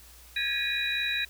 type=tone cluster; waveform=sine; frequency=1639 / 1703 / 1906 / 2464 / 3879 Hz; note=G#6 / G#6 / A#6 / D#7 / B7; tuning=-23 / +43 / +38 / -17 / -32 cents; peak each=-35 / -36 / -38 / -30 / -31 dBFS; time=0.36-1.25 s; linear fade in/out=5 ms; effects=added 60 Hz sine -53 dBFS peak until 1.29 s + white hiss -53 dBFS RMS until 1.29 s